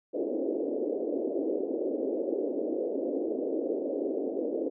pink band-pass noise, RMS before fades -31 dBFS, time 0.13-4.7 s, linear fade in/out 20 ms, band 280 to 560 Hz, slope 48 dB/octave, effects none

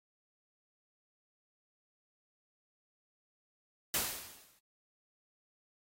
white noise with exponential decay, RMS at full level -30 dBFS, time 3.94-4.59 s, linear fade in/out 1 ms, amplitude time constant 140 ms, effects AAC 48 kbps

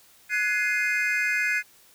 triangle chord, Ab dominant seventh, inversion third, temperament equal with one note detuned, 1480 / 1687.3 / 2093 / 2489 Hz, Gb6 / Ab6 / C7 / Eb7, 0 / +27 / 0 / 0 cents, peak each -28 / -26 / -25 / -27 dBFS, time 0.29-1.63 s, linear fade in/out 50 ms, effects white hiss -56 dBFS RMS until 1.94 s

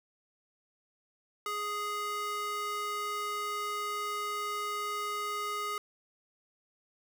square tone with high-pass filter, 415.3 Hz, G#4, in tune, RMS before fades -35 dBFS, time 1.46-5.78 s, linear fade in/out 2 ms, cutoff 900 Hz, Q 8.3, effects none

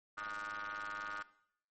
35% pulse ring-modulated tone, 103.83 Hz, G#2, in tune, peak -36 dBFS, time 0.17-1.23 s, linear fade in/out 10 ms, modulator 1340 Hz, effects noise-tail reverb RT60 0.7 s tail -18 dB re dry + MP3 32 kbps

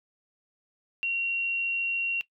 sine tone, 2747 Hz, F7, 29 cents flat, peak -25 dBFS, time 1.03-2.21 s, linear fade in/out 0 ms, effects noise-tail reverb RT60 0.1 s tail -18 dB re dry

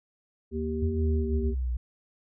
harmonic tone, 78 Hz, D#2, 5 cents sharp, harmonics 1 / 3 / 5, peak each -32 / -32 / -32 dBFS, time 0.51-1.55 s, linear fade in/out 50 ms
sine linear sweep, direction down, 86 to 58.8 Hz, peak -26 dBFS, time 0.82-1.77 s, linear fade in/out 5 ms
effects none

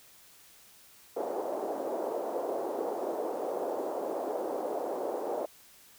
white band-pass noise, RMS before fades -34 dBFS, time 1.16-5.46 s, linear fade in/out 10 ms, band 350 to 680 Hz, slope 24 dB/octave, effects white hiss -57 dBFS RMS until 5.98 s

